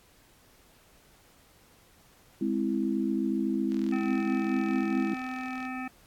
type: chord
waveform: sine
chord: Ab augmented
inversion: none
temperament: equal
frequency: 207.7 / 261.6 / 329.6 Hz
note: Ab3 / C4 / E4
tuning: 0 / 0 / 0 cents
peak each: -30 dBFS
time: 2.41-5.14 s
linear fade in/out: 5 ms
type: click train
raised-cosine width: 0.2 ms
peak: -30 dBFS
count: 81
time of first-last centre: 3.72-5.652 s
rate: 41.4 Hz
type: harmonic tone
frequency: 256.9 Hz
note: C4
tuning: 32 cents flat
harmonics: 1 / 3 / 5 / 7 / 9 / 10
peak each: -35 / -40 / -42 / -43 / -45 / -45 dBFS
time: 3.92-5.88 s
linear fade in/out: 5 ms
effects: pink hiss -60 dBFS RMS until 6.06 s + AAC 64 kbps